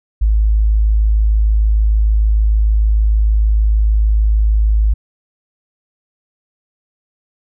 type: tone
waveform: sine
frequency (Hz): 53.3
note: G#1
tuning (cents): +46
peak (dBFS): -9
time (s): 0.21-4.94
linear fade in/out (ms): 10
effects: none